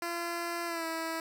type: tone with pitch glide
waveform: 10% pulse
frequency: 342 to 326.2 Hz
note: F4 to E4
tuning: -36 to -18 cents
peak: -25 dBFS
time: 0.02-1.2 s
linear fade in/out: 2 ms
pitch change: -82 cents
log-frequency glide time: 0.66-0.86 s
effects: none